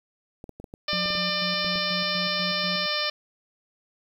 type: clicks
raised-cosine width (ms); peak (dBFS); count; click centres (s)
2; -26; 11; 0.441 / 0.493 / 0.6 / 0.642 / 0.739 / 0.932 / 1.059 / 1.104 / 1.152 / 1.646 / 1.757
type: harmonic tone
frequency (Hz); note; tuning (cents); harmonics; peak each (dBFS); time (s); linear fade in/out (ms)
598; D5; +31; 1 / 2 / 3 / 4 / 5 / 6 / 7 / 8 / 9; -33 / -33 / -33 / -33 / -33 / -33 / -33 / -33 / -33; 0.88-3.1; 5
type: tone with tremolo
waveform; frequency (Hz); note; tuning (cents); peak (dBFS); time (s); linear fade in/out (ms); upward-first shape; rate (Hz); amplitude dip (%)
triangle; 180; F#3; -47; -29; 0.93-2.86; 0; square; 4.1; 55
effects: 9-bit